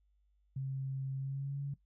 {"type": "tone with pitch glide", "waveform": "sine", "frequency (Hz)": [134.3, 140.57], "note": ["C3", "C#3"], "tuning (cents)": [46, 25], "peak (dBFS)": -35, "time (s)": [0.56, 1.74], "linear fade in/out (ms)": 5, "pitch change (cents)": 79, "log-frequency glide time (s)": [1.16, 1.61], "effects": ["noise-tail reverb RT60 0.1 s tail -17 dB re dry", "added 50 Hz sine -69 dBFS peak until 1.85 s"]}